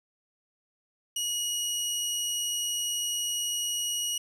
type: tone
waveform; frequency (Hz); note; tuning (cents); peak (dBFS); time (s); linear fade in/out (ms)
20% pulse; 2902; F#7; -34; -23; 1.16-4.18; 5
effects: none